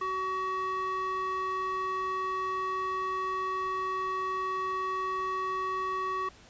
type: tone with band-pass filter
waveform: square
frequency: 376.7 Hz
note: F#4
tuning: 31 cents sharp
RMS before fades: -32 dBFS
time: 0.01-6.29 s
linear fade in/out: 5 ms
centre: 1200 Hz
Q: 2.6
effects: pink hiss -55 dBFS RMS until 6.49 s + resampled to 16000 Hz